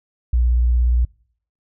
sine tone with vibrato, 60.2 Hz, B1, 44 cents flat, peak -13 dBFS, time 0.33-1.05 s, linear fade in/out 5 ms, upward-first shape square, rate 17 Hz, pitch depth 27 cents each way, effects noise-tail reverb RT60 0.6 s tail -25 dB re dry

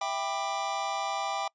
square chord, E minor seventh, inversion none, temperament just, 659.3 / 791.1 / 988.9 / 1186.7 Hz, E5 / G5 / B5 / D6, 0 / +16 / +2 / +18 cents, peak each -38 / -33 / -39 / -36 dBFS, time 0.01-1.48 s, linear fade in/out 5 ms, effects noise-tail reverb RT60 0.1 s tail -26 dB re dry + resampled to 16000 Hz

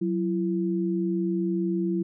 sine tone pair together, 185.4 / 336.7 Hz, F#3 / E4, +4 / +37 cents, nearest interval minor seventh, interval 1033 cents, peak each -26 dBFS, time 0.01-2.03 s, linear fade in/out 10 ms, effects none

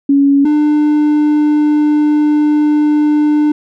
sine / triangle tone pair in turn, 279.8 / 299.2 Hz, C#4 / D4, +16 / +32 cents, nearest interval minor second, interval 116 cents, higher second, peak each -6 dBFS, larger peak neither, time 0.09-0.45 / 0.45-3.52 s, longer second, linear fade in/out 5 ms, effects none

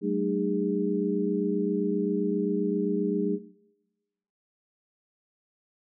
sine tone cluster, 189.4 / 217 / 304.5 / 407.4 Hz, F#3 / A3 / D#4 / G#4, +41 / -24 / -37 / -33 cents, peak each -30 dBFS, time 0.01-3.39 s, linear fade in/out 50 ms, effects noise-tail reverb RT60 1.0 s tail -19 dB re dry

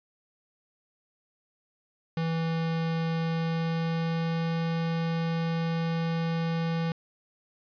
square tone with pitch glide, 164 to 165.24 Hz, E3 to E3, -9 to +4 cents, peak -27 dBFS, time 2.17-6.92 s, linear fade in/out 2 ms, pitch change +13 cents, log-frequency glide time 3.12-4.59 s, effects resampled to 11025 Hz + 9-bit

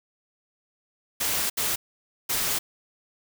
white noise bursts at uneven times, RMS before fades -26 dBFS, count 3, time 1.2-1.5 / 1.57-1.76 / 2.29-2.59 s, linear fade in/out 10 ms, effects none

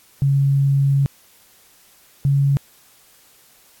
sine tone pair in turn, 138.59 / 139.47 Hz, C#3 / C#3, 0 / +11 cents, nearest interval unison, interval 11 cents, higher second, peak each -13 dBFS, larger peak neither, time 0.22-1.06 / 2.25-2.57 s, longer first, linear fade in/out 0 ms, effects white hiss -52 dBFS RMS until 3.8 s + AAC 64 kbps

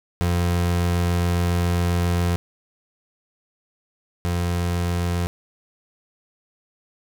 30% pulse tone pair in turn, 87.31 / 87.31 Hz, F2 / F2, 0 / 0 cents, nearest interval unison, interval 0 cents, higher neither, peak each -16 / -18 dBFS, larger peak first, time 0.21-2.36 / 4.25-5.27 s, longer first, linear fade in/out 0 ms, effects 7-bit

